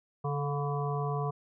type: harmonic tone with a mistuned harmonic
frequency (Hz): 142.9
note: D3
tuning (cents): -47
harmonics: 1 / 3 / 5 / 7 / 8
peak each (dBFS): -31 / -36 / -38 / -39 / -40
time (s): 0.24-1.31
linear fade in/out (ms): 10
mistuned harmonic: 3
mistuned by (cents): +28
effects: none